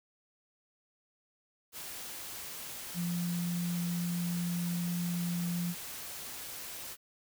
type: tone in noise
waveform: sine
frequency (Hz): 173.9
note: F3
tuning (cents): -7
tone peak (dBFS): -31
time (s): 2.94-5.75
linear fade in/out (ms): 50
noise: white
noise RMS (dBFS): -43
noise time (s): 1.72-6.97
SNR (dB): +9
effects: none